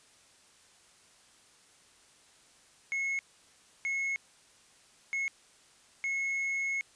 triangle tone bursts at uneven times, 2179 Hz, C#7, 30 cents flat, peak -28 dBFS, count 4, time 2.92-3.19 / 3.85-4.16 / 5.13-5.28 / 6.04-6.81 s, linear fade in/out 0 ms, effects white hiss -61 dBFS RMS until 6.95 s + resampled to 22050 Hz

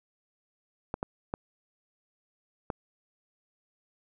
clicks, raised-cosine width 1 ms, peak -17 dBFS, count 4, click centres 0.941 / 1.029 / 1.339 / 2.702 s, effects none

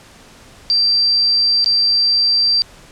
sine tone with dropouts, 4699 Hz, D8, in tune, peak -11 dBFS, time 0.7-2.62 s, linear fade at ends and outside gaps 0 ms, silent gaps 1.644-1.66 s, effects pink hiss -43 dBFS RMS until 2.91 s + low-pass 9000 Hz 12 dB/octave

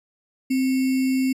sine tone with sample-and-hold, 261.6 Hz, C4, in tune, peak -18 dBFS, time 0.5-1.33 s, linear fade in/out 10 ms, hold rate 2450 Hz, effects resampled to 32000 Hz

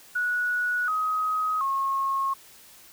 sine tone with pitch steps, 1466 / 1261.6 / 1085.6 Hz, F#6 / D#6 / C#6, -16 / +24 / -36 cents, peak -23 dBFS, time 0.15-2.34 s, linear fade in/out 10 ms, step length 730 ms, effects white hiss -51 dBFS RMS until 2.92 s

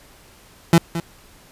30% pulse tone with echo, 167.7 Hz, E3, 30 cents sharp, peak -6 dBFS, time 0.73-0.78 s, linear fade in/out 2 ms, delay 220 ms, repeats 1, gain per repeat -13 dB, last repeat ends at 1 s, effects pink hiss -49 dBFS RMS until 1.51 s + resampled to 32000 Hz

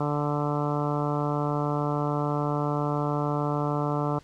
harmonic tone, 146.83 Hz, D3, in tune, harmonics 1 / 2 / 3 / 4 / 5 / 6 / 7 / 8 / 9, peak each -28 / -31 / -33 / -34 / -35 / -36 / -36 / -37 / -38 dBFS, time 0-4.19 s, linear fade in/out 5 ms, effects pink hiss -55 dBFS RMS until 4.23 s + low-pass 7000 Hz 12 dB/octave

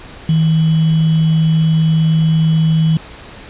sine tone with sample-and-hold, 159.7 Hz, D#3, 45 cents sharp, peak -9 dBFS, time 0.29-2.97 s, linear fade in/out 2 ms, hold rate 3150 Hz, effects pink hiss -35 dBFS RMS until 3.49 s + resampled to 8000 Hz

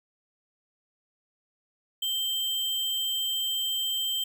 sine tone with sample-and-hold, 3136 Hz, G7, in tune, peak -26 dBFS, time 2.02-4.24 s, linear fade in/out 5 ms, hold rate 11025 Hz, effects none

